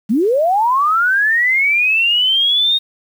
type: linear sweep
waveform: sine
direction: up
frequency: 190 to 3729 Hz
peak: -11 dBFS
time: 0.09-2.79 s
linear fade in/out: 20 ms
effects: 7-bit